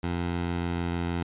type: tone with pitch glide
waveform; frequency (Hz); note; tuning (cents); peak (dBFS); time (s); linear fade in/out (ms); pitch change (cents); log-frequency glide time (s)
15% pulse; 86.7 to 86.1; F2 to F2; -12 to -24; -21; 0.03-1.23; 5; -12; 0.32-1.04
effects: resampled to 8000 Hz